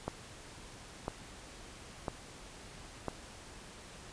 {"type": "click train", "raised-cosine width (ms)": 1, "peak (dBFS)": -20, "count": 4, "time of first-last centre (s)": [0.08, 3.083], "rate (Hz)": 0.999, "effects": ["pink hiss -51 dBFS RMS until 4.12 s", "resampled to 22050 Hz"]}